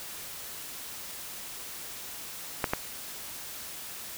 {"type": "clicks", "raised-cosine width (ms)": 0.5, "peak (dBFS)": -10, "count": 2, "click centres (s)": [2.642, 2.735], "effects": ["white hiss -41 dBFS RMS until 4.17 s"]}